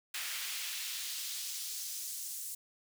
pink noise with high-pass filter sweep, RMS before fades -40 dBFS, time 0.14-2.55 s, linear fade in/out 5 ms, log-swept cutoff 2000 to 8200 Hz, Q 1.1, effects none

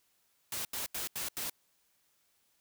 white noise bursts, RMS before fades -37 dBFS, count 5, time 0.52-1.498 s, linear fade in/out 2 ms, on 130 ms, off 82 ms, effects white hiss -73 dBFS RMS until 2.6 s

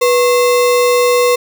sine tone with sample-and-hold, 490 Hz, B4, 14 cents flat, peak -8 dBFS, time 0.01-1.36 s, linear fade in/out 10 ms, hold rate 1575 Hz, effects none

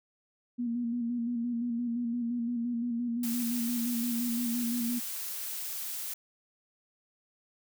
sine tone with vibrato, 237.6 Hz, A#3, 33 cents sharp, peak -29 dBFS, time 0.58-5 s, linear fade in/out 20 ms, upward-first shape square, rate 5.8 Hz, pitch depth 35 cents each way
blue noise, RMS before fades -37 dBFS, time 3.23-6.14 s, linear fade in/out 5 ms
effects none

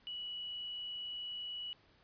sine tone, 2938 Hz, F#7, 13 cents flat, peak -40 dBFS, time 0.07-1.73 s, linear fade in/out 0 ms, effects pink hiss -67 dBFS RMS until 2.03 s + resampled to 11025 Hz

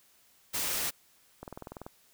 white noise, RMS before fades -32 dBFS, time 0.53-0.91 s, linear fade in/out 20 ms
click train, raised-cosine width 1 ms, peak -27 dBFS, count 10, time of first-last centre 1.43-1.865 s, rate 20.7 Hz
effects white hiss -64 dBFS RMS until 2.13 s

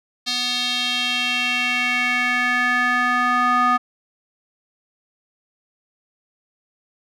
square tone with band-pass filter sweep, 247 Hz, B3, in tune, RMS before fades -20 dBFS, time 0.26-3.78 s, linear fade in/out 20 ms, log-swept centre 4200 to 1200 Hz, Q 3.3, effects none

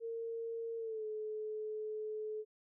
sine tone with pitch glide, 458.2 to 430 Hz, A#4 to A4, -30 to -40 cents, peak -38 dBFS, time 0-2.45 s, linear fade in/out 50 ms, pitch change -110 cents, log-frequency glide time 0.77-1.05 s, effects none

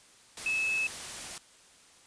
sine tone in noise, 2599 Hz, E7, 25 cents flat, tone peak -27 dBFS, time 0.46-0.87 s, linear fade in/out 2 ms, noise white, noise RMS -40 dBFS, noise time 0.37-1.38 s, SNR +10 dB, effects white hiss -58 dBFS RMS until 2.06 s + resampled to 22050 Hz

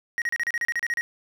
triangle tone bursts, 1886 Hz, A#6, 20 cents sharp, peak -21 dBFS, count 12, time 0.18-1.01 s, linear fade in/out 0 ms, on 38 ms, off 34 ms, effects none

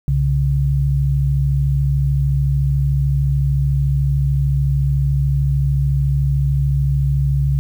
sine tone pair together, 65.17 / 138.8 Hz, C2 / C#3, -6 / +3 cents, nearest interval octave + minor second, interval 1309 cents, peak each -18 / -15 dBFS, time 0.08-7.59 s, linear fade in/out 0 ms, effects 8-bit

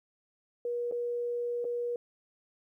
sine tone with dropouts, 480 Hz, B4, 49 cents flat, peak -30 dBFS, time 0.65-1.96 s, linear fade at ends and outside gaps 2 ms, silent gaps 0.913-0.922 / 1.644-1.65 s, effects 12-bit

